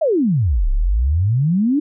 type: exponential two-way sweep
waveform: sine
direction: down then up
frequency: 680 to 31.88 to 307.7 Hz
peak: -13 dBFS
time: 0.01-1.8 s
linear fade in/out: 10 ms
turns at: 0.7 s
effects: none